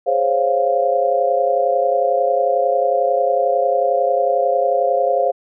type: chord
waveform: sine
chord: Db major seventh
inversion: second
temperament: equal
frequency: 415.3 / 523.3 / 554.4 / 698.5 Hz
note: Ab4 / C5 / Db5 / F5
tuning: 0 / 0 / 0 / 0 cents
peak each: -24 / -18 / -20 / -18 dBFS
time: 0.06-5.32 s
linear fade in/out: 20 ms
effects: none